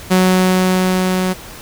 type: tone with level ramp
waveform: sawtooth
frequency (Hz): 185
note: F#3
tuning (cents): 0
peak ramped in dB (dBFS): -5 to -11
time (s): 0.1-1.34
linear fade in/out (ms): 20
effects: pink hiss -34 dBFS RMS until 1.61 s